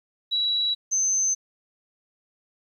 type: tone pair in turn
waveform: sine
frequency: 3908 / 6204 Hz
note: B7 / G8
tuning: -19 / -19 cents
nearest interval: minor sixth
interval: 800 cents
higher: second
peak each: -21 / -20 dBFS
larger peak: second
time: 0.31-0.75 / 0.91-1.35 s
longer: neither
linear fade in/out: 20 ms
effects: 10-bit